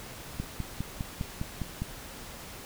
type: click train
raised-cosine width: 5 ms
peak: -19 dBFS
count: 8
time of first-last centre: 0.4-1.82 s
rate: 4.93 Hz
effects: pink hiss -44 dBFS RMS until 2.65 s